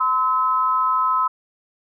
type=tone pair together; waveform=sine; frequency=1025 / 1291.4 Hz; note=C6 / E6; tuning=-36 / -36 cents; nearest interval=major third; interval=400 cents; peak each=-19 dBFS; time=0-1.28 s; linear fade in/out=10 ms; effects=none